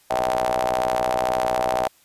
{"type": "ring-modulated tone", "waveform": "sawtooth", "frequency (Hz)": 61.9, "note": "B1", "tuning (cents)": 5, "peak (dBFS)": -13, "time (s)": [0.1, 1.88], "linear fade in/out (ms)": 10, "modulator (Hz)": 705, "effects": ["white hiss -57 dBFS RMS until 2.04 s", "resampled to 32000 Hz"]}